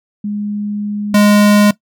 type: tone pair in turn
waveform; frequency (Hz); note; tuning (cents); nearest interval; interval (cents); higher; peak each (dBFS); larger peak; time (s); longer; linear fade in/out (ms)
sine / square; 206.9 / 206.9; G#3 / G#3; -6 / -6; unison; 0; neither; -17 / -7; second; 0.24-1.14 / 1.14-1.71; first; 5
effects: noise-tail reverb RT60 0.1 s tail -18 dB re dry